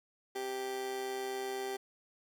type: tone with amplitude modulation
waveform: 30% pulse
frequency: 392 Hz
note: G4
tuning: in tune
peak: -31 dBFS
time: 0.35-1.77 s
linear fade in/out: 10 ms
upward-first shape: sine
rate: 128 Hz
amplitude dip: 50%
effects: none